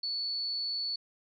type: tone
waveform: sine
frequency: 4442 Hz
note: C#8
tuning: 3 cents sharp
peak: -31 dBFS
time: 0.03-0.96 s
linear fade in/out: 5 ms
effects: none